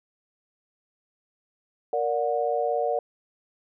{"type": "chord", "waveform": "sine", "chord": "Bb augmented", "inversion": "none", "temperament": "just", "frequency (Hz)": [466.2, 582.7, 728.4], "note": ["Bb4", "D5", "F#5"], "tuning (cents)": [0, -14, -27], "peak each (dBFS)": -27, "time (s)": [1.93, 2.99], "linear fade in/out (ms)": 2, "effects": []}